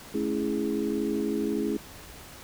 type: chord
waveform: sine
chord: A major seventh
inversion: none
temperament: equal with one note detuned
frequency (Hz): 215.7 / 277.2 / 329.6 / 415.3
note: A3 / C#4 / E4 / G#4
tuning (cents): -34 / 0 / 0 / 0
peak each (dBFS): -31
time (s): 0.14-1.77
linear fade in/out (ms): 5
effects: pink hiss -46 dBFS RMS until 2.43 s